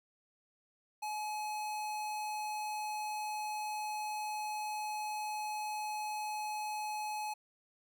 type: tone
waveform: square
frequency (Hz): 849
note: G#5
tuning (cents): +38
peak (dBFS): -37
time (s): 1.02-7.34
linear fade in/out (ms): 10
effects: none